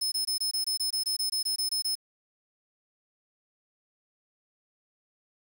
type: tone bursts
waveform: sawtooth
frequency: 5200 Hz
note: E8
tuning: 24 cents flat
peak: -24 dBFS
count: 15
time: 0.01-1.954 s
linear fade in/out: 10 ms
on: 110 ms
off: 21 ms
effects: 9-bit